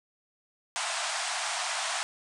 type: band-pass noise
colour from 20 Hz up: pink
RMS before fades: -32 dBFS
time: 0.76-2.03 s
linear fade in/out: 0 ms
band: 640 to 9600 Hz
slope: 96 dB/octave
effects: none